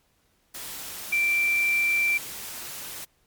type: tone in noise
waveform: sine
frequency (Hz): 2349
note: D7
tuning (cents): 0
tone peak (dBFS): -20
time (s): 1.12-2.18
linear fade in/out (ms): 10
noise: white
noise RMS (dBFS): -37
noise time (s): 0.54-3.05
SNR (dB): +14
effects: pink hiss -67 dBFS RMS until 3.26 s + MP3 96 kbps